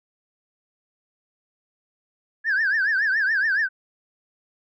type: tone with vibrato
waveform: sine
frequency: 1661.2 Hz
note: G#6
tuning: in tune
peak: -17 dBFS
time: 2.44-3.69 s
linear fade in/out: 50 ms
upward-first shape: triangle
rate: 7.1 Hz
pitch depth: 190 cents each way
effects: tanh soft clip ceiling -16 dBFS